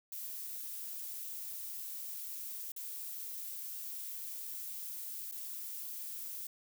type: noise with dropouts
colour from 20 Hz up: violet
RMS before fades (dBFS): -43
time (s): 0.12-6.47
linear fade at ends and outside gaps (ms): 2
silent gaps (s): 2.719-2.763 / 5.313-5.322
effects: none